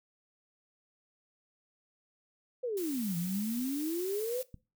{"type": "exponential two-way sweep", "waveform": "sine", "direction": "down then up", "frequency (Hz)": [520, 167, 520], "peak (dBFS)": -31, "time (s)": [2.63, 4.42], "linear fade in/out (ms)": 10, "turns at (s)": 3.17}
{"type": "noise", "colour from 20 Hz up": "blue", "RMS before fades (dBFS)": -43, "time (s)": [2.77, 4.43], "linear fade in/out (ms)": 2}
{"type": "click", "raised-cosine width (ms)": 5, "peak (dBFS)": -33, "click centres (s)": 4.543}
{"effects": ["noise-tail reverb RT60 0.3 s tail -19 dB re dry"]}